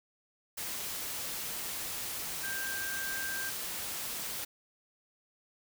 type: tone in noise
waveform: sine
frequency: 1581 Hz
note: G6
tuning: 14 cents sharp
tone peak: -36 dBFS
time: 2.43-3.5 s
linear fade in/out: 10 ms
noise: white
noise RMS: -38 dBFS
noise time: 0.57-4.45 s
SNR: -1 dB
effects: none